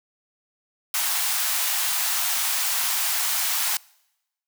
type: high-pass noise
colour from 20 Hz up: white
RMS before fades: -24 dBFS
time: 0.94-3.77 s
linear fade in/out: 2 ms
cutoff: 690 Hz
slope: 48 dB/octave
effects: noise-tail reverb RT60 0.9 s tail -25 dB re dry